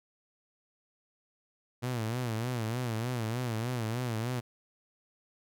sawtooth tone with vibrato, 117.9 Hz, A#2, 20 cents sharp, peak -27 dBFS, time 1.82-4.41 s, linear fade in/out 20 ms, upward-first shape sine, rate 3.3 Hz, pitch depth 130 cents each way, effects none

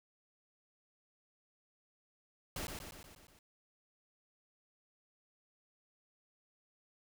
pink noise with echo, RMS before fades -41 dBFS, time 2.56-2.67 s, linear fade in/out 2 ms, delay 120 ms, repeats 6, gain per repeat -4 dB, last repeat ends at 3.39 s, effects none

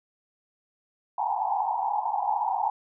white band-pass noise, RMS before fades -27 dBFS, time 1.18-2.7 s, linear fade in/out 5 ms, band 750 to 930 Hz, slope 96 dB/octave, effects none

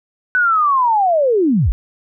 sine linear sweep, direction down, 1511 to 33.01 Hz, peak -11 dBFS, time 0.35-1.72 s, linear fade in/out 0 ms, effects none

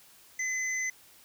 sine tone pair together, 2031 / 6121 Hz, B6 / G8, +48 / -42 cents, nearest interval octave + perfect fifth, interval 1910 cents, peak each -30 / -35 dBFS, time 0.39-0.9 s, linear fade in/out 5 ms, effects white hiss -57 dBFS RMS until 1.24 s

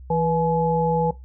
sine tone cluster, 164.5 / 487.5 / 849 Hz, E3 / B4 / G#5, -3 / -23 / +38 cents, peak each -23 / -22 / -23 dBFS, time 0.1-1.11 s, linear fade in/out 5 ms, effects noise-tail reverb RT60 0.2 s tail -18 dB re dry + added 64 Hz sine -38 dBFS peak until 1.24 s

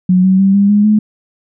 sine tone with pitch steps, 183.1 / 188.68 / 194.44 / 200.4 / 206.5 / 212.8 Hz, F#3 / F#3 / G3 / G3 / G#3 / G#3, -18 / +34 / -14 / +38 / -10 / +42 cents, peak -6 dBFS, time 0.09-0.99 s, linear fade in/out 5 ms, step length 150 ms, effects none

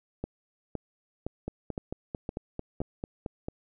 two click trains, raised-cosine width 2 ms, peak -19 / -20 dBFS, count 6 / 10, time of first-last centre 0.24-2.804 / 1.48-3.484 s, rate 1.95 / 4.49 Hz, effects none

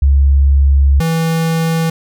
sine / square tone pair in turn, 69.3 / 163.5 Hz, C#2 / E3, 0 / -14 cents, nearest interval octave + minor third, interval 1486 cents, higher second, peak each -6 / -13 dBFS, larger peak first, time 0.02-1 / 1-1.9 s, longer first, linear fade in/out 5 ms, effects none

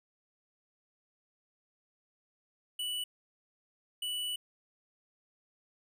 square tone bursts at uneven times, 2960 Hz, F#7, in tune, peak -34 dBFS, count 2, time 2.79-3.04 / 4.02-4.36 s, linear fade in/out 5 ms, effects none

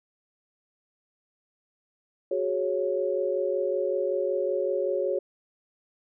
sine chord, F# suspended second, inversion none, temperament equal with one note detuned, 370 / 415.3 / 552.8 Hz, F#4 / G#4 / C#5, 0 / 0 / -5 cents, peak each -29 / -30 / -27 dBFS, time 2.31-5.19 s, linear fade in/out 5 ms, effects none

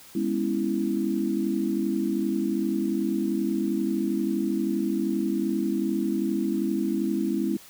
sine chord, C# minor seventh, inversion second, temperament equal with one note detuned, 204.4 / 246.9 / 277.2 / 329.6 Hz, G#3 / B3 / C#4 / E4, -27 / 0 / 0 / 0 cents, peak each -28 / -31 / -30 / -27 dBFS, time 0.15-7.57 s, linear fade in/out 5 ms, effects white hiss -49 dBFS RMS until 7.69 s

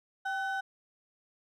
triangle ring-modulated tone, 1143 Hz, D6, 47 cents flat, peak -26 dBFS, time 0.25-0.61 s, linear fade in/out 10 ms, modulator 363 Hz, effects none

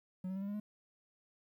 triangle tone with pitch steps, 184.4 / 189.26 / 194.24 / 199.35 / 204.6 / 210 Hz, F#3 / F#3 / G3 / G3 / G#3 / G#3, -6 / +39 / -16 / +29 / -26 / +19 cents, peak -35 dBFS, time 0.24-0.6 s, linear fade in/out 5 ms, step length 60 ms, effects 12-bit

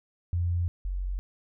sine tone pair in turn, 87.1 / 46.03 Hz, F2 / F#1, -4 / -8 cents, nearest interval major seventh, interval 1104 cents, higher first, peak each -24 / -28 dBFS, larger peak first, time 0.33-0.68 / 0.85-1.19 s, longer first, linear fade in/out 0 ms, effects none

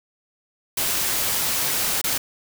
white noise with dropouts, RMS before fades -23 dBFS, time 0.77-2.18 s, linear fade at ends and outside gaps 5 ms, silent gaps 2.015-2.04 s, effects none

